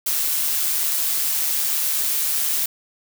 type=noise with amplitude modulation; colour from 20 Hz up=blue; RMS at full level=-20 dBFS; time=0.06-2.66 s; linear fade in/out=5 ms; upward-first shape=sine; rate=150 Hz; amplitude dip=35%; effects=none